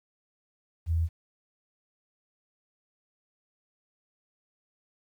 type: tone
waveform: sine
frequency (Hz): 82.41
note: E2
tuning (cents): 0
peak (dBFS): -23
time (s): 0.86-1.09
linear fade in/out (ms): 50
effects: 10-bit